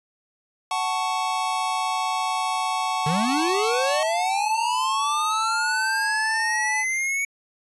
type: chord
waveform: square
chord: F# minor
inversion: none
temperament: equal with one note detuned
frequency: 744.7 / 880 / 1108.7 Hz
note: F#5 / A5 / C#6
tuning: +11 / 0 / 0 cents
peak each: -28 dBFS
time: 0.71-4.03 s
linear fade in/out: 2 ms
type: linear sweep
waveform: square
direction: up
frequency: 142.2 to 2245 Hz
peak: -23 dBFS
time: 3.06-7.25 s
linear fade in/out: 5 ms
type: tone with pitch glide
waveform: square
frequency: 880 to 860.4 Hz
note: A5 to A5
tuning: 0 to -39 cents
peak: -27 dBFS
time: 3.24-6.85 s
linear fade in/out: 50 ms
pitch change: -39 cents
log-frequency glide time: 6.35-6.66 s
effects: resampled to 24000 Hz